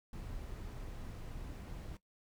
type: noise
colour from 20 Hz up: brown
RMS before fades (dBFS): -45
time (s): 0.13-1.97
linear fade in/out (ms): 2
effects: noise-tail reverb RT60 0.1 s tail -17 dB re dry